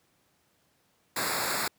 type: noise with comb filter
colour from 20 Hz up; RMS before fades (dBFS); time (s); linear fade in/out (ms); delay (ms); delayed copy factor
pink; -30; 1.16-1.68; 5; 0.33; -0.85
effects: pink hiss -69 dBFS RMS until 1.78 s + high-pass 100 Hz 12 dB/octave